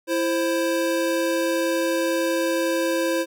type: tone pair together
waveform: square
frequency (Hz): 333.2 / 528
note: E4 / C5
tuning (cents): +19 / +16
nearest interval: minor sixth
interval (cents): 797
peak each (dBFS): -24 / -24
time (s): 0.07-3.26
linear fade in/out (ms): 50
effects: none